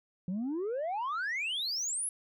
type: exponential sweep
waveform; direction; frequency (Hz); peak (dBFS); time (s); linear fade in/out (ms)
sine; up; 173.2 to 11175; -29; 0.28-2.09; 2
effects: tanh soft clip ceiling -30 dBFS